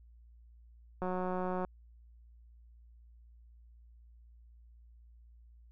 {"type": "click train", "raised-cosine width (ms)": 1, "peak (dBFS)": -23, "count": 116, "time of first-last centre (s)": [1.02, 1.648], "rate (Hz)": 183, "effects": ["added 58 Hz sine -55 dBFS peak until 5.71 s"]}